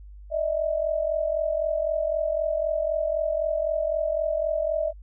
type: tone pair together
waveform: sine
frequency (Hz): 601.1 / 645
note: D5 / E5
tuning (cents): +40 / -38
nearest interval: minor second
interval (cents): 122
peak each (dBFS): -26 / -25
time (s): 0.3-4.93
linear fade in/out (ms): 50
effects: added 50 Hz sine -41 dBFS peak until 5.02 s